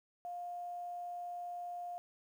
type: tone with quantisation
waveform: sine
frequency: 705 Hz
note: F5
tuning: 16 cents sharp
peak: -40 dBFS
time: 0.25-1.98 s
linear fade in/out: 0 ms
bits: 11
effects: none